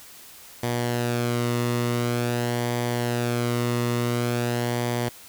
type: tone with flanger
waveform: sawtooth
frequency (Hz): 120.1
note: B2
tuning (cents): -48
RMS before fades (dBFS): -25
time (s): 0.63-5.09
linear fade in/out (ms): 5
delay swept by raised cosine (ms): 0.74 to 1.28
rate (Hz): 0.47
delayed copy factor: -0.5
effects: white hiss -46 dBFS RMS until 5.28 s